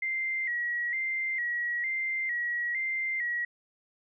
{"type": "tone with vibrato", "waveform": "sine", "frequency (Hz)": 2000, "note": "B6", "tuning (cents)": 21, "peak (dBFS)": -28, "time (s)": [0.02, 3.45], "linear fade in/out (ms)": 5, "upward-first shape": "square", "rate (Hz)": 1.1, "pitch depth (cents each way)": 76, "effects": []}